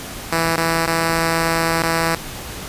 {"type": "tone with dropouts", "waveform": "5% pulse", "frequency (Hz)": 164.81, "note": "E3", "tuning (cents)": 0, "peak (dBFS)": -5, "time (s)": [0.32, 2.15], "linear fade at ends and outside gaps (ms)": 2, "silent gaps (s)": [[0.562, 0.577], [0.861, 0.876], [1.822, 1.834]], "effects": ["pink hiss -31 dBFS RMS until 2.68 s", "resampled to 32000 Hz"]}